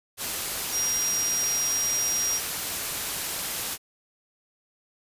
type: tone in noise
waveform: sine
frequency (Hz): 5700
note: F8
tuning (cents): +34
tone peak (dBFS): -24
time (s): 0.71-2.41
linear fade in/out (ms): 50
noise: white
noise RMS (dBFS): -30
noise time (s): 0.17-3.78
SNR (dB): +3
effects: resampled to 32000 Hz